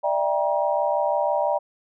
sine chord, E half-diminished seventh, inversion third, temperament just, 593.3 / 659.3 / 791.1 / 949.3 Hz, D5 / E5 / G5 / Bb5, +18 / 0 / +16 / +31 cents, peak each -23 / -27 / -26 / -26 dBFS, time 0.03-1.59 s, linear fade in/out 20 ms, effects none

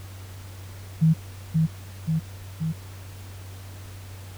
sine tone with echo, 160 Hz, D#3, 49 cents sharp, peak -14 dBFS, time 1.01-1.14 s, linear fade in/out 20 ms, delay 530 ms, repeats 3, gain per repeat -3 dB, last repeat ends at 2.73 s, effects added 95 Hz sine -38 dBFS peak until 4.37 s + pink hiss -47 dBFS RMS until 4.37 s

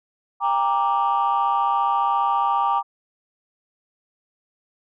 sine chord, G minor, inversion none, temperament equal with one note detuned, 797.7 / 932.3 / 1174.7 Hz, G5 / Bb5 / D6, +30 / 0 / 0 cents, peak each -21 dBFS, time 0.4-2.83 s, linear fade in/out 50 ms, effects tanh soft clip ceiling -12 dBFS

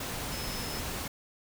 sine tone in noise, 5190 Hz, E8, 28 cents flat, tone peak -42 dBFS, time 0.32-0.8 s, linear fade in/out 5 ms, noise pink, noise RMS -36 dBFS, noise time 0-1.08 s, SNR -9 dB, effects none

